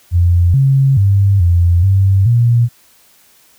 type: tone with pitch steps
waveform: sine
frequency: 87.2 / 135.7 / 99 / 86.7 / 96.8 / 118.5 Hz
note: F2 / C#3 / G2 / F2 / G2 / A#2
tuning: -2 / -36 / +18 / -12 / -21 / +29 cents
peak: -7 dBFS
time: 0.11-2.69 s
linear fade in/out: 50 ms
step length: 430 ms
effects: white hiss -49 dBFS RMS until 3.58 s